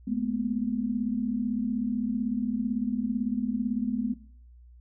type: tone cluster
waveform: sine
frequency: 212.5 / 230.6 / 248.4 Hz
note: G#3 / A#3 / B3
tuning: +40 / -19 / +10 cents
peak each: -29 / -34 / -29 dBFS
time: 0.07-4.14 s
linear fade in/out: 10 ms
effects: noise-tail reverb RT60 0.5 s tail -17 dB re dry + added 60 Hz sine -49 dBFS peak until 4.8 s